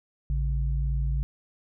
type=tone pair together; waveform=sine; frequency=55.85 / 138.4 Hz; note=A1 / C#3; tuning=+27 / -2 cents; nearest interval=octave + major third; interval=1571 cents; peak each=-24 / -31 dBFS; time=0.3-1.23 s; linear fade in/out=0 ms; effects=none